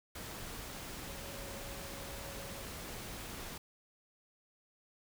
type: tone in noise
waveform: sine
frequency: 554.4 Hz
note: C#5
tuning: in tune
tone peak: -52 dBFS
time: 1.06-2.62 s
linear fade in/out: 5 ms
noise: pink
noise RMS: -45 dBFS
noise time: 0.15-3.58 s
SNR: -10 dB
effects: none